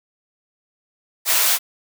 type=high-pass noise; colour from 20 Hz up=white; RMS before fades=-17 dBFS; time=1.25-1.59 s; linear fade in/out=50 ms; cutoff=630 Hz; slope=12 dB/octave; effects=none